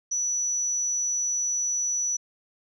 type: tone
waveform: sine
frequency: 5920 Hz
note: F#8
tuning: in tune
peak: -23 dBFS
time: 0.11-2.17 s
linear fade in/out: 10 ms
effects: tanh soft clip ceiling -19 dBFS